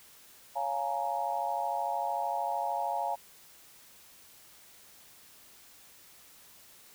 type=chord; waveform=sine; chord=Bb minor seventh; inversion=first; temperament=just; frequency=559.4 / 699.2 / 839.1 / 932.3 Hz; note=Db5 / F5 / Ab5 / Bb5; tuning=+16 / +2 / +18 / 0 cents; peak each=-39 / -34 / -33 / -36 dBFS; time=0.55-3.16 s; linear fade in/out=20 ms; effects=white hiss -56 dBFS RMS until 6.94 s